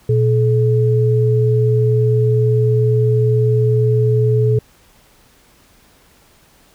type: tone pair together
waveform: sine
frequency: 120 / 428.9 Hz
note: B2 / A4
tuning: -49 / -44 cents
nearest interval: octave + minor seventh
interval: 2205 cents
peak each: -12 / -16 dBFS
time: 0.09-4.59 s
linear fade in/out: 5 ms
effects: pink hiss -51 dBFS RMS until 6.74 s